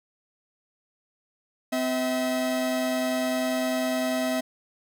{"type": "tone pair together", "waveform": "45% pulse", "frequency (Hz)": [256, 645], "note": ["C4", "E5"], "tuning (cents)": [-38, -38], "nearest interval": "octave + major third", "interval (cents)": 1600, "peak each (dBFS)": -27, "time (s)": [1.72, 4.41], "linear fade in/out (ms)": 10, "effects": []}